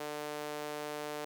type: tone with high-pass filter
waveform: sawtooth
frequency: 149.2 Hz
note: D3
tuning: 28 cents sharp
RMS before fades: -40 dBFS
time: 0-1.25 s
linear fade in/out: 5 ms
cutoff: 480 Hz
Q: 1.5
effects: none